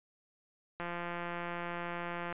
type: click train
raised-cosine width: 0.5 ms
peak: -24 dBFS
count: 265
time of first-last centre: 0.8-2.326 s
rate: 173 Hz
effects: resampled to 8000 Hz